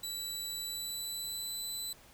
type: tone with pitch glide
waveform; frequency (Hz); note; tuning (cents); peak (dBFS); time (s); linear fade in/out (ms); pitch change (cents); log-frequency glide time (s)
20% pulse; 3951 to 3997; B7 to B7; 0 to +20; -31; 0.03-1.93; 5; +20; 0.52-1.54
effects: pink hiss -58 dBFS RMS until 2.13 s